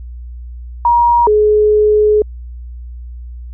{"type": "tone pair in turn", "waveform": "sine", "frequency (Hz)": [950, 423.2], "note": ["A#5", "G#4"], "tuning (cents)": [33, 33], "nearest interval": "octave + major second", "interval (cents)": 1400, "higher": "first", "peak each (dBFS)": -7, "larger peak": "neither", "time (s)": [[0.85, 1.27], [1.27, 2.22]], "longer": "second", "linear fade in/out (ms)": 2, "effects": ["added 60 Hz sine -26 dBFS peak until 3.53 s"]}